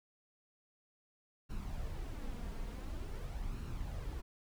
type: noise with flanger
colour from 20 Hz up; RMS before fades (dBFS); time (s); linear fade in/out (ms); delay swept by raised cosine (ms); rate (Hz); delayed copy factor
brown; -41; 1.49-4.22; 20; 0.72 to 4.42; 0.47; +0.5
effects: none